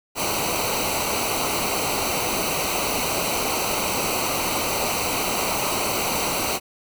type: noise with comb filter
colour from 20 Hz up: pink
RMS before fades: -24 dBFS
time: 0.15-6.6 s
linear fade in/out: 50 ms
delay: 0.58 ms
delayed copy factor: -0.8
effects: none